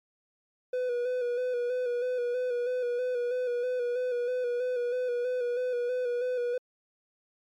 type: tone with vibrato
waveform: triangle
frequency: 493.1 Hz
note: B4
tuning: 3 cents flat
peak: -25 dBFS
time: 0.73-6.58 s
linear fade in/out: 5 ms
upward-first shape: square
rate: 3.1 Hz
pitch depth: 33 cents each way
effects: MP3 96 kbps